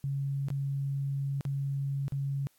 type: tone with dropouts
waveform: sine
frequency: 138.59 Hz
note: C#3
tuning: in tune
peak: -29 dBFS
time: 0.04-2.47 s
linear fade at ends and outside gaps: 0 ms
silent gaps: 0.485-0.503 / 1.409-1.452 / 2.081-2.122 s
effects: white hiss -68 dBFS RMS until 2.58 s + AAC 64 kbps